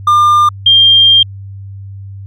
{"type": "tone pair in turn", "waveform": ["triangle", "sine"], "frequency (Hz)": [1200, 3195], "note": ["D6", "G7"], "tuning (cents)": [37, 32], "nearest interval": "octave + perfect fourth", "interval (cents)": 1695, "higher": "second", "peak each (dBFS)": -3, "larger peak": "neither", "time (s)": [[0.07, 0.49], [0.66, 1.23]], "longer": "second", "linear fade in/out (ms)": 5, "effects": ["added 98 Hz sine -25 dBFS peak until 2.26 s"]}